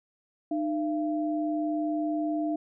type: tone pair together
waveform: sine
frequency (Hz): 304.6 / 679.9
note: D#4 / F5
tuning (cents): -37 / -47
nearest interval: octave + major second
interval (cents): 1390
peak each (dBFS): -27 / -32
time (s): 0.51-2.56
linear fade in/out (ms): 5
effects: none